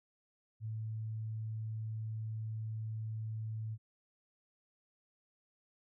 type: tone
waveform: sine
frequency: 110 Hz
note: A2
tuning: in tune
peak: -37 dBFS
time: 0.6-3.78 s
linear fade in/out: 50 ms
effects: none